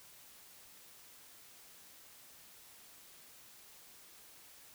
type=silence; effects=white hiss -58 dBFS RMS until 4.74 s